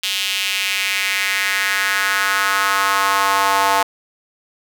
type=tone with high-pass filter sweep; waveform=square; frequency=98 Hz; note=G2; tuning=in tune; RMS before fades=-18 dBFS; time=0.03-3.83 s; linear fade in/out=5 ms; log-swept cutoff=3100 to 860 Hz; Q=2.7; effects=none